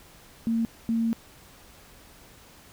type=tone bursts at uneven times; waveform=sine; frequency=228.2 Hz; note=A#3; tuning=37 cents flat; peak=-22 dBFS; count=2; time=0.47-0.65 / 0.89-1.13 s; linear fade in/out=0 ms; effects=pink hiss -52 dBFS RMS until 2.72 s